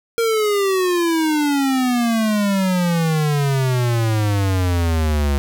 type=exponential sweep; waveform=square; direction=down; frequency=466.2 to 69.3 Hz; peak=-16 dBFS; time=0.18-5.38 s; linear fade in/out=0 ms; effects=8-bit